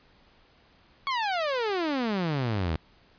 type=exponential sweep; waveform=sawtooth; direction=down; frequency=1124 to 75 Hz; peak=-22 dBFS; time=1.07-2.76 s; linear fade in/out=0 ms; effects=pink hiss -60 dBFS RMS until 3.18 s + resampled to 11025 Hz